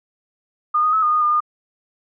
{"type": "tone with pitch steps", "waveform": "sine", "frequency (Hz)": [1220, 1241, 1294, 1223, 1232, 1208, 1218], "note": ["D#6", "D#6", "E6", "D#6", "D#6", "D6", "D#6"], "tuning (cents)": [-34, -5, -32, -30, -17, 48, -37], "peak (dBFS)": -14, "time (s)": [0.74, 1.405], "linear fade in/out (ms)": 10, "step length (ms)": 95, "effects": []}